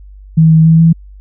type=tone with pitch steps; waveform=sine; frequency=160.5 / 159.6 / 162.1 / 164.5 Hz; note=E3 / D#3 / E3 / E3; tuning=-46 / +44 / -29 / -3 cents; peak=-3 dBFS; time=0.37-0.93 s; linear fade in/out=10 ms; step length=140 ms; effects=added 49 Hz sine -32 dBFS peak until 1.2 s